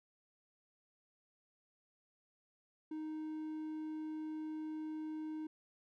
triangle tone, 311.1 Hz, D#4, in tune, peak -38 dBFS, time 2.91-5.47 s, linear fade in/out 5 ms, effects none

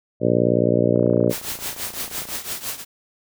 harmonic tone, 59.3 Hz, A#1, 30 cents sharp, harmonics 2 / 3 / 4 / 5 / 6 / 7 / 8 / 9 / 10, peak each -24 / -24 / -24 / -24 / -24 / -24 / -24 / -24 / -24 dBFS, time 0.2-1.34 s, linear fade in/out 50 ms
click train, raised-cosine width 1 ms, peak -25 dBFS, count 41, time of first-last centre 0.96-2.359 s, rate 28.6 Hz
white noise with tremolo, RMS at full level -26 dBFS, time 1.29-2.85 s, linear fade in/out 50 ms, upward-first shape triangle, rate 5.9 Hz, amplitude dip 85%
effects none

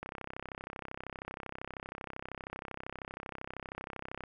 click train, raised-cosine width 0.5 ms, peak -25 dBFS, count 139, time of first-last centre 0.03-4.237 s, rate 32.8 Hz, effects none

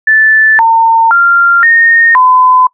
sine tone with pitch steps, 1754 / 908 / 1388 / 1843 / 1014 Hz, A6 / A#5 / F6 / A#6 / B5, -6 / -46 / -11 / -20 / +45 cents, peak -3 dBFS, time 0.07-2.67 s, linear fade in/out 5 ms, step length 520 ms, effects noise-tail reverb RT60 0.1 s tail -23 dB re dry

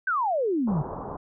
sine exponential sweep, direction down, 1587 to 138.59 Hz, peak -22 dBFS, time 0.07-0.82 s, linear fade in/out 5 ms
white low-pass noise, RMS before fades -35 dBFS, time 0.67-1.17 s, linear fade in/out 10 ms, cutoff 1100 Hz, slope 48 dB/octave
effects none

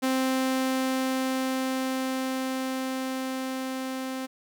sawtooth tone with level ramp, 261.6 Hz, C4, in tune, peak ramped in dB -19 to -27 dBFS, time 0.02-4.27 s, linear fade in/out 20 ms, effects none

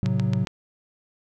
triangle chord, F# diminished, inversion first, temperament equal with one note detuned, 110 / 133.25 / 185 Hz, A2 / C3 / F#3, 0 / +32 / 0 cents, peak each -23 dBFS, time 0.03-0.45 s, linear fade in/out 0 ms
click train, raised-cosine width 0.2 ms, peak -15 dBFS, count 4, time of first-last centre 0.06-0.472 s, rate 7.29 Hz
effects none

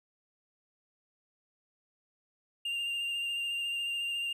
triangle tone with vibrato, 2794 Hz, F7, in tune, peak -30 dBFS, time 2.65-4.33 s, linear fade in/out 5 ms, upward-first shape sine, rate 14 Hz, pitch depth 18 cents each way, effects none

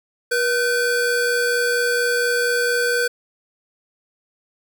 square tone pair together, 481.9 / 1530 Hz, B4 / G6, -43 / -42 cents, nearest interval octave + minor sixth, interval 2001 cents, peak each -21 dBFS, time 0.31-3.08 s, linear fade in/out 10 ms, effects none

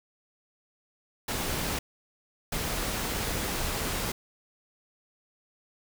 pink noise bursts at uneven times, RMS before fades -31 dBFS, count 2, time 1.28-1.79 / 2.52-4.12 s, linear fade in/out 5 ms, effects none

